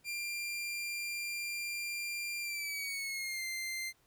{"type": "tone with pitch glide", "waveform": "sawtooth", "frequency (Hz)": [2384, 2087], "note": ["D7", "C7"], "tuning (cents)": [25, -5], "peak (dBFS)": -33, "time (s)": [0.04, 3.93], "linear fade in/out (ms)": 50, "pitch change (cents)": -230, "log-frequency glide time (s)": [2.41, 3.45], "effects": ["pink hiss -70 dBFS RMS until 4.06 s"]}